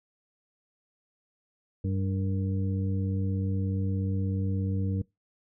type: harmonic tone with a mistuned harmonic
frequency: 96.8 Hz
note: G2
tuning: 21 cents flat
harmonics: 1 / 2 / 3 / 5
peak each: -27 / -33 / -37 / -41 dBFS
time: 1.84-5.02 s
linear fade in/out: 5 ms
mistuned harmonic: 5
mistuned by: -56 cents
effects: noise-tail reverb RT60 0.2 s tail -23 dB re dry